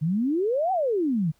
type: exponential two-way sweep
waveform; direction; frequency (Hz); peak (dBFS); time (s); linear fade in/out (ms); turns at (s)
sine; up then down; 145.5 to 784 to 145.5; -21; 0.01-1.32; 20; 0.72
effects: pink hiss -66 dBFS RMS until 1.39 s